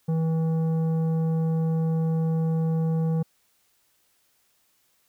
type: tone with tanh clipping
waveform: sine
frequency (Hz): 161.8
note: E3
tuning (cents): -32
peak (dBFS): -23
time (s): 0.08-3.23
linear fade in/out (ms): 10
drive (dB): 10
effects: white hiss -67 dBFS RMS until 5.08 s